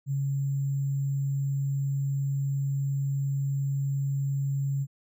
sine tone with sample-and-hold, 138.59 Hz, C#3, in tune, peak -25 dBFS, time 0.06-4.87 s, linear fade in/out 50 ms, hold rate 7350 Hz, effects none

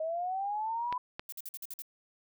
sine linear sweep, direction up, 624 to 1004 Hz, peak -31 dBFS, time 0-0.98 s, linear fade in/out 5 ms
clicks, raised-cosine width 0.3 ms, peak -21 dBFS, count 2, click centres 0.926 / 1.195 s
violet noise bursts, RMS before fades -41 dBFS, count 7, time 1.29-1.821 s, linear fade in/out 2 ms, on 33 ms, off 50 ms
effects none

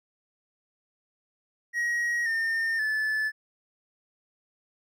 triangle tone with pitch steps, 1896 / 1815.6 / 1738.6 Hz, A#6 / A#6 / A6, +29 / -46 / -21 cents, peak -23 dBFS, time 1.73-3.32 s, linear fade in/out 50 ms, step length 530 ms, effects none

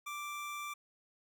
25% pulse tone, 1174.7 Hz, D6, in tune, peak -36 dBFS, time 0.06-0.74 s, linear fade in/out 10 ms, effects none

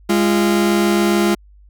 40% pulse tone pair together, 206.1 / 345.1 Hz, G#3 / F4, -13 / -21 cents, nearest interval major sixth, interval 892 cents, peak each -15 dBFS, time 0.09-1.35 s, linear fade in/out 10 ms, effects added 50 Hz sine -43 dBFS peak until 1.69 s

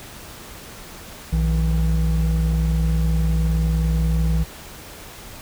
triangle tone pair together, 60.38 / 161.2 Hz, B1 / E3, -38 / -38 cents, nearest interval octave + perfect fourth, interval 1700 cents, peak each -16 / -19 dBFS, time 1.32-4.44 s, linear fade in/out 10 ms, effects pink hiss -39 dBFS RMS until 5.41 s

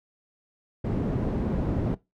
white low-pass noise, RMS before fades -27 dBFS, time 0.84-1.95 s, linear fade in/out 10 ms, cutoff 270 Hz, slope 12 dB/octave, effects noise-tail reverb RT60 0.2 s tail -19 dB re dry

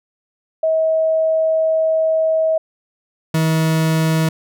sine / 40% pulse tone pair in turn, 640 / 160 Hz, D#5 / D#3, +49 / +49 cents, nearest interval 2 octaves, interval 2400 cents, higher first, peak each -13 dBFS, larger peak neither, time 0.63-2.58 / 3.34-4.29 s, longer first, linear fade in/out 5 ms, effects none

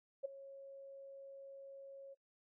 sine tone with ADSR envelope, 548 Hz, C#5, 20 cents flat, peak -34 dBFS, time 0.23-2.15 s, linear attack 21 ms, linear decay 11 ms, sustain -16 dB, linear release 23 ms, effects noise-tail reverb RT60 0.1 s tail -24 dB re dry

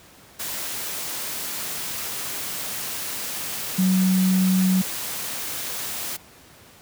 sine tone in noise, 186.8 Hz, F#3, 17 cents sharp, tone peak -16 dBFS, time 3.78-4.82 s, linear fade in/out 10 ms, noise white, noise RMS -30 dBFS, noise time 0.39-6.17 s, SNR +11 dB, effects pink hiss -49 dBFS RMS until 6.81 s + high-pass 80 Hz 12 dB/octave

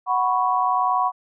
sine chord, F# suspended fourth, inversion none, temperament equal, 740 / 987.8 / 1108.7 Hz, F#5 / B5 / C#6, 0 / 0 / 0 cents, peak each -22 dBFS, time 0.06-1.12 s, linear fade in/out 50 ms, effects none

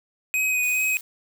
square tone with vibrato, 2509 Hz, D#7, 14 cents sharp, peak -21 dBFS, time 0.34-0.97 s, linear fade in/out 0 ms, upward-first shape sine, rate 2.4 Hz, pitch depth 18 cents each way
blue noise, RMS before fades -40 dBFS, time 0.63-1.01 s, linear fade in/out 2 ms
effects none

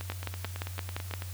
two click trains, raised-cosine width 0.3 ms, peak -22 / -17 dBFS, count 12 / 7, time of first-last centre 0.01-1.221 / 0.1-1.138 s, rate 9.08 / 5.78 Hz, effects added 91 Hz sine -37 dBFS peak until 1.33 s + white hiss -48 dBFS RMS until 1.33 s

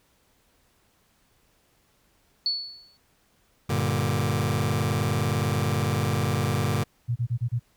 sine tone with exponential decay, 4432 Hz, C#8, 1 cent flat, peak -20 dBFS, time 2.46-2.97 s, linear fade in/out 1 ms, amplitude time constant 110 ms
sawtooth chord, G minor, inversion none, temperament just, 98 / 117.6 / 147 Hz, G2 / Bb2 / D3, 0 / +16 / +2 cents, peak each -23 dBFS, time 3.69-6.84 s, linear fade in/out 10 ms
sine tone bursts, 119.4 Hz, A#2, 42 cents sharp, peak -22 dBFS, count 5, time 7.08-7.596 s, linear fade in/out 20 ms, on 80 ms, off 29 ms
effects pink hiss -65 dBFS RMS until 7.76 s

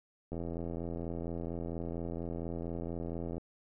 click train, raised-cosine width 2 ms, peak -26 dBFS, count 259, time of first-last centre 0.32-3.38 s, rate 84.3 Hz, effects none

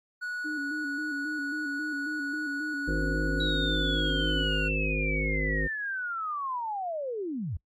triangle tone, 1466 Hz, F#6, 16 cents flat, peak -30 dBFS, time 0.21-4.69 s, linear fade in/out 20 ms
sine tone with vibrato, 293.7 Hz, D4, in tune, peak -33 dBFS, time 0.44-4.45 s, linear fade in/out 20 ms, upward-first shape square, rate 3.7 Hz, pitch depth 63 cents each way
harmonic tone, 51.91 Hz, G#1, in tune, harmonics 1 / 3 / 5 / 7 / 9 / 10, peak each -29 / -34 / -36 / -37 / -39 / -39 dBFS, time 2.87-5.68 s, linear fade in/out 20 ms
sine linear sweep, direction down, 3875 to 67.3 Hz, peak -30 dBFS, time 3.4-7.57 s, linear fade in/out 5 ms
effects noise-tail reverb RT60 0.1 s tail -21 dB re dry + AAC 48 kbps

